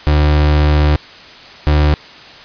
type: tone pair in turn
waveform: 35% pulse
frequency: 75 / 75 Hz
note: D2 / D2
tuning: +37 / +37 cents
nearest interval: unison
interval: 0 cents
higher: neither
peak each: -7 dBFS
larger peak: neither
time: 0.07-0.96 / 1.67-1.94 s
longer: first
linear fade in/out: 0 ms
effects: white hiss -36 dBFS RMS until 2.44 s + resampled to 11025 Hz